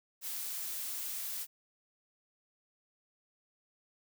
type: noise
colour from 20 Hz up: blue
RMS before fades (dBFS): -39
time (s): 0.21-1.47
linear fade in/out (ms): 50
effects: none